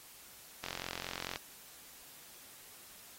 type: click train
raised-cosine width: 0.2 ms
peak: -21 dBFS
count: 33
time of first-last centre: 0.64-1.359 s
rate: 44.5 Hz
effects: white hiss -55 dBFS RMS until 3.18 s + AAC 48 kbps